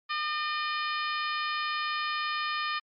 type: harmonic tone with a mistuned harmonic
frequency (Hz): 606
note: D#5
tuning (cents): -46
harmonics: 2 / 3 / 4 / 5 / 6 / 7 / 8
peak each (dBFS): -31 / -35 / -37 / -39 / -41 / -42 / -43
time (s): 0.09-2.8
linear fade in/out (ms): 20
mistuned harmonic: 8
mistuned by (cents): +45
effects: MP3 64 kbps